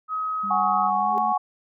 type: tone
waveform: sine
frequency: 1269 Hz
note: D#6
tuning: 34 cents sharp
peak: -24 dBFS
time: 0.08-0.91 s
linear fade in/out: 50 ms
type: tone with pitch glide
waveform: sine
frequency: 199.2 to 218.5 Hz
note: G3 to A3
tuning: +28 to -12 cents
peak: -34 dBFS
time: 0.43-1.33 s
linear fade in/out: 10 ms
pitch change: +160 cents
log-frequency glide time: 0.96-1.18 s
type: chord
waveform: sine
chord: F# suspended second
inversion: none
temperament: equal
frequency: 740 / 830.6 / 1108.7 Hz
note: F#5 / G#5 / C#6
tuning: 0 / 0 / 0 cents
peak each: -24 dBFS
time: 0.5-1.38 s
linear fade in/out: 10 ms
type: tone with exponential growth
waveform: sine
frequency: 406 Hz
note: G#4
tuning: 39 cents flat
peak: -27 dBFS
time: 1.06-1.18 s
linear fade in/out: 0 ms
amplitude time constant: 24 ms
effects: none